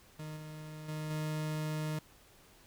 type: tone with level steps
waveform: 40% pulse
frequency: 154.3 Hz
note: D#3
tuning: 14 cents flat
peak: -40 / -43 / -36 / -33 dBFS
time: 0.19-1.99 s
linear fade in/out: 5 ms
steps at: 0.36 / 0.88 / 1.1 s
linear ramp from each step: 10 ms
effects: pink hiss -61 dBFS RMS until 2.66 s